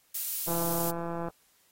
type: noise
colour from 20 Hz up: violet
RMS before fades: -31 dBFS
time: 0.14-0.91 s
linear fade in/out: 10 ms
type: click train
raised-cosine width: 1 ms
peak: -22 dBFS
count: 137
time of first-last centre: 0.48-1.285 s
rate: 169 Hz
effects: white hiss -66 dBFS RMS until 1.71 s + AAC 48 kbps

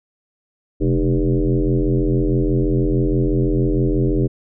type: tone with frequency modulation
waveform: sine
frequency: 131.7 Hz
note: C3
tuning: 12 cents sharp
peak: -14 dBFS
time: 0.8-4.28 s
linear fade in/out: 20 ms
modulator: 86.2 Hz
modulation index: 3.5
effects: none

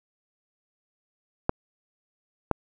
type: clicks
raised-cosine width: 1 ms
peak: -7 dBFS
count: 2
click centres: 1.494 / 2.513 s
effects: none

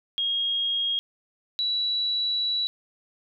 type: tone pair in turn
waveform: sine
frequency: 3264 / 3928 Hz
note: G#7 / B7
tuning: -31 / -10 cents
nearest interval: minor third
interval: 321 cents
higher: second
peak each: -23 dBFS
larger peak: neither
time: 0.18-0.99 / 1.59-2.67 s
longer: second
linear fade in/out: 0 ms
effects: none

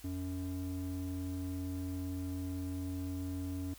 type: ring-modulated tone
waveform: triangle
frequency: 183.4 Hz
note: F#3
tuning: 15 cents flat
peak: -31 dBFS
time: 0.04-3.74 s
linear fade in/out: 5 ms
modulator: 96.2 Hz
effects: added 50 Hz sine -58 dBFS peak until 3.78 s + white hiss -57 dBFS RMS until 3.78 s

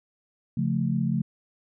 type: chord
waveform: sine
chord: Db augmented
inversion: none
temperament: equal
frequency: 138.59 / 174.61 / 220 Hz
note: Db3 / F3 / A3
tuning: 0 / 0 / 0 cents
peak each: -27 dBFS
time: 0.57-1.22 s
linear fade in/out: 5 ms
effects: none

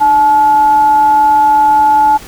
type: tone with frequency modulation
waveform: sine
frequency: 861 Hz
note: A5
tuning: 38 cents flat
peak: -5 dBFS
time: 0-2.18 s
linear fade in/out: 20 ms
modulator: 557 Hz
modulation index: 0.21
effects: pink hiss -33 dBFS RMS until 2.27 s

